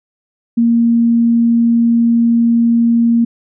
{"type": "tone", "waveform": "sine", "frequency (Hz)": 233.1, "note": "A#3", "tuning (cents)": 0, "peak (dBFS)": -8, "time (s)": [0.57, 3.25], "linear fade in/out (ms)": 10, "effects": []}